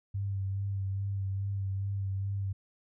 sine tone with vibrato, 98 Hz, G2, in tune, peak -30 dBFS, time 0.14-2.53 s, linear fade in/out 10 ms, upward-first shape sine, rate 2.4 Hz, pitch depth 26 cents each way, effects none

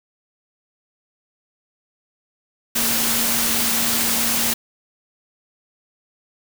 sine tone in noise, 231 Hz, A#3, 16 cents flat, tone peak -29 dBFS, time 2.75-4.54 s, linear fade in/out 10 ms, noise white, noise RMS -20 dBFS, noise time 2.75-4.54 s, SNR -12 dB, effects none

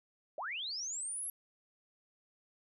sine linear sweep, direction up, 526 to 11410 Hz, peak -37 dBFS, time 0.38-1.3 s, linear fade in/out 2 ms, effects none

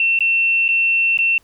sine tone with dropouts, 2700 Hz, E7, 41 cents sharp, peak -13 dBFS, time 0-1.38 s, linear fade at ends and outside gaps 2 ms, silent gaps 0.19-0.206 / 0.681-0.688 / 1.174-1.188 s, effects pink hiss -57 dBFS RMS until 1.43 s

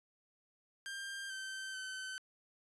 sawtooth tone with pitch steps, 1592 / 1550 / 1529 Hz, G6 / G6 / G6, +26 / -20 / -44 cents, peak -38 dBFS, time 0.86-2.18 s, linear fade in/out 0 ms, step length 440 ms, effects resampled to 24000 Hz

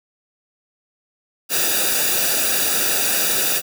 white noise with comb filter, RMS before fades -19 dBFS, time 1.49-3.62 s, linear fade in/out 50 ms, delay 0.94 ms, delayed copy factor -0.75, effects none

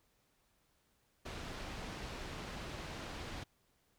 pink low-pass noise, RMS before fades -45 dBFS, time 1.25-3.44 s, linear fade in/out 10 ms, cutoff 4700 Hz, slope 12 dB/octave, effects pink hiss -75 dBFS RMS until 3.98 s

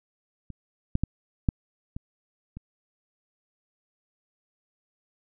clicks, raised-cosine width 5 ms, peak -27 / -11 / -12 / -9 / -22 / -26 dBFS, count 6, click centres 0.503 / 0.954 / 1.036 / 1.488 / 1.965 / 2.57 s, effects none

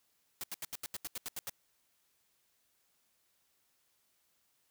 white noise bursts, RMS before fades -40 dBFS, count 11, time 0.41-1.496 s, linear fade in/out 0 ms, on 26 ms, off 80 ms, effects white hiss -75 dBFS RMS until 4.7 s

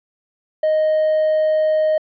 triangle tone, 622 Hz, D#5, 1 cent flat, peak -11 dBFS, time 0.63-1.98 s, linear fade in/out 5 ms, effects tanh soft clip ceiling -8 dBFS + resampled to 11025 Hz

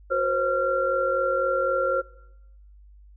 sine tone cluster, 368.4 / 489.1 / 533 / 1376 Hz, F#4 / B4 / C5 / F6, -7 / -17 / +32 / -26 cents, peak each -32 / -31 / -23 / -25 dBFS, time 0.1-2.02 s, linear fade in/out 20 ms, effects noise-tail reverb RT60 0.9 s tail -22 dB re dry + added 50 Hz sine -47 dBFS peak until 3.16 s

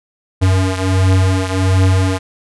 square beating tone pair, 93.6 / 95 Hz, F#2 / F#2, +20 / +46 cents, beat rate 1.4 Hz, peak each -13 / -17 dBFS, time 0.41-2.19 s, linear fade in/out 20 ms, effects resampled to 24000 Hz

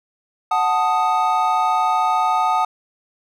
triangle chord, D# diminished, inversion first, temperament equal, 740 / 880 / 1244.5 Hz, F#5 / A5 / D#6, 0 / 0 / 0 cents, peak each -18 dBFS, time 0.51-2.65 s, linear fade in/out 5 ms, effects none

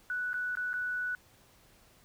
sine tone with dropouts, 1480 Hz, F#6, in tune, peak -31 dBFS, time 0.1-1.15 s, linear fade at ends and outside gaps 1 ms, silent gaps 0.332-0.341 / 0.553-0.571 / 0.732-0.739 s, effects pink hiss -62 dBFS RMS until 2.04 s

